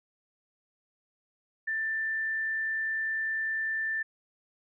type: tone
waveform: sine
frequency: 1775 Hz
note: A6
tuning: 15 cents sharp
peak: -28 dBFS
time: 1.67-4.03 s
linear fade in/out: 10 ms
effects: none